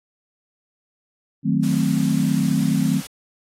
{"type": "chord", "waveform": "sine", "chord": "D# diminished seventh", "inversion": "none", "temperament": "equal", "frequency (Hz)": [155.56, 185, 220, 261.6], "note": ["D#3", "F#3", "A3", "C4"], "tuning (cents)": [0, 0, 0, 0], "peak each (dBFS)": -22, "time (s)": [1.43, 3.02], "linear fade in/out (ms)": 50}
{"type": "noise", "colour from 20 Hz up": "white", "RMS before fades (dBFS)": -35, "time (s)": [1.63, 3.07], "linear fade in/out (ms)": 5}
{"effects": ["low-pass 11000 Hz 12 dB/octave", "AAC 48 kbps"]}